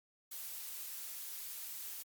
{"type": "noise", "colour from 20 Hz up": "blue", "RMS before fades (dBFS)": -45, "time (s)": [0.31, 2.03], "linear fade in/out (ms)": 10, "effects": ["Opus 48 kbps"]}